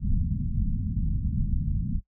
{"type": "low-pass noise", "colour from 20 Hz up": "pink", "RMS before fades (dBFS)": -26, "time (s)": [0, 2.01], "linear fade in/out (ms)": 50, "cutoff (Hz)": 220, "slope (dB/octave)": 48, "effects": ["noise-tail reverb RT60 0.1 s tail -20 dB re dry"]}